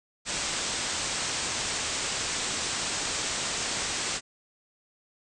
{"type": "low-pass noise", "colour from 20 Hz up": "white", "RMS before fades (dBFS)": -31, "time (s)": [0.25, 4.21], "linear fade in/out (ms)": 50, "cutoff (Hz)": 8500, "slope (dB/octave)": 96, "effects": []}